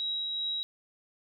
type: tone with tremolo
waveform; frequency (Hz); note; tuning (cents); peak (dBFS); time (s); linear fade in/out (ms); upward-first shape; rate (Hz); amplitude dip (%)
sine; 3848; B7; -46; -29; 0-0.63; 0; triangle; 2.6; 25
effects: none